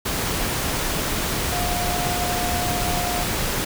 sine tone in noise, 711 Hz, F5, 31 cents sharp, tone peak -26 dBFS, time 1.52-3.24 s, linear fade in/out 10 ms, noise pink, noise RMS -24 dBFS, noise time 0.05-3.65 s, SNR -5 dB, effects none

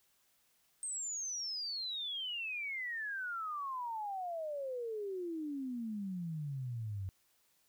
sine exponential sweep, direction down, 8500 to 92.5 Hz, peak -37 dBFS, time 0.83-7.09 s, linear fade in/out 0 ms, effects white hiss -73 dBFS RMS until 7.68 s

